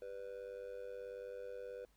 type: tone with amplitude modulation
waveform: triangle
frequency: 493.9 Hz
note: B4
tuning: in tune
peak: -39 dBFS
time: 0.02-1.85 s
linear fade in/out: 2 ms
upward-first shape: sine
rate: 98.5 Hz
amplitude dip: 85%
effects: added 50 Hz sine -70 dBFS peak until 1.96 s + pink hiss -75 dBFS RMS until 1.96 s